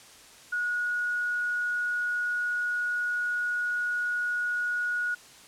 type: tone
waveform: sine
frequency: 1453 Hz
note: F#6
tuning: 32 cents flat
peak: -26 dBFS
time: 0.52-5.15 s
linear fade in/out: 10 ms
effects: white hiss -51 dBFS RMS until 5.47 s + low-pass 9000 Hz 12 dB/octave